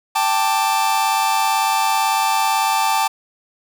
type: chord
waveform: 45% pulse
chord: G suspended second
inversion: none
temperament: just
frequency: 784 / 882 / 1176 Hz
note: G5 / A5 / D6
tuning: 0 / +4 / +2 cents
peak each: -21 / -18 / -23 dBFS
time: 0.15-3.08 s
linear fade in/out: 10 ms
effects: none